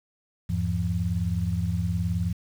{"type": "tone cluster", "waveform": "sine", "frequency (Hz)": [83.4, 102.5, 172.2], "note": ["E2", "G#2", "F3"], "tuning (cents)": [21, -22, -24], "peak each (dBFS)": -28, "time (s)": [0.49, 2.33], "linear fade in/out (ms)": 10, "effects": ["8-bit"]}